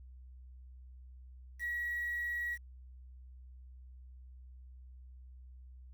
sine tone with quantisation, 1917 Hz, A#6, 48 cents sharp, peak -34 dBFS, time 1.59-2.58 s, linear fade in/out 50 ms, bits 9, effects added 63 Hz sine -50 dBFS peak until 5.93 s

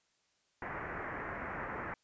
white low-pass noise, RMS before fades -41 dBFS, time 0.62-1.94 s, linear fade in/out 2 ms, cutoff 2000 Hz, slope 48 dB/octave, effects white hiss -75 dBFS RMS until 2.03 s + resampled to 16000 Hz

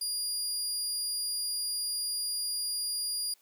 25% pulse tone, 4833 Hz, D8, 49 cents sharp, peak -26 dBFS, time 0.01-3.34 s, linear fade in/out 5 ms, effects white hiss -66 dBFS RMS until 3.41 s + high-pass 300 Hz 12 dB/octave

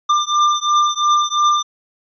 square beating tone pair, 1192 / 1194.9 Hz, D6 / D6, +25 / +30 cents, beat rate 2.9 Hz, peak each -17 dBFS, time 0.09-1.63 s, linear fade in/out 10 ms, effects resampled to 16000 Hz

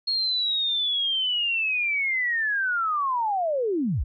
sine linear sweep, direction down, 4300 to 39.2 Hz, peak -22 dBFS, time 0.07-4.04 s, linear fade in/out 10 ms, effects none

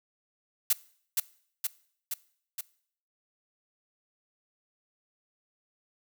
blue noise with echo, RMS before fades -23 dBFS, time 0.7-0.73 s, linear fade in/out 5 ms, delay 470 ms, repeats 4, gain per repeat -3 dB, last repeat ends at 2.61 s, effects noise-tail reverb RT60 0.6 s tail -21 dB re dry

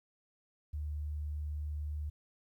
sine tone, 74.7 Hz, D2, 30 cents sharp, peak -35 dBFS, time 0.73-2.1 s, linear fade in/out 10 ms, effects 12-bit

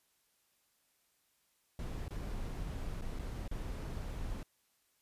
brown noise with dropouts, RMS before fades -40 dBFS, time 1.79-4.43 s, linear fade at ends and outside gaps 1 ms, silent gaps 2.081-2.107 / 3.011-3.021 / 3.189-3.194 / 3.479-3.513 s, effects white hiss -75 dBFS RMS until 5.01 s + resampled to 32000 Hz

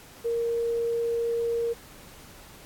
sine tone, 466.2 Hz, A#4, in tune, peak -24 dBFS, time 0.24-1.74 s, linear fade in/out 20 ms, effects pink hiss -49 dBFS RMS until 2.65 s + AAC 64 kbps

